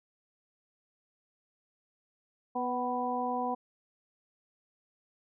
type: harmonic tone with a mistuned harmonic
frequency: 246.9 Hz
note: B3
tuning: in tune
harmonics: 1 / 2 / 3 / 4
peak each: -36 / -37 / -33 / -35 dBFS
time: 2.55-3.55 s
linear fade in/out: 10 ms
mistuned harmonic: 3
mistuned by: +24 cents
effects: none